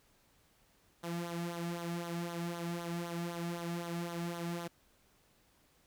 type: tone with flanger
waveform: sawtooth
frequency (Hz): 171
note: F3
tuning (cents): -36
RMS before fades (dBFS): -39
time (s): 1.03-4.68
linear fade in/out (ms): 10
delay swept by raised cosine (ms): 0.39 to 2.09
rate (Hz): 3.9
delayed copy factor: -0.65
effects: pink hiss -69 dBFS RMS until 5.86 s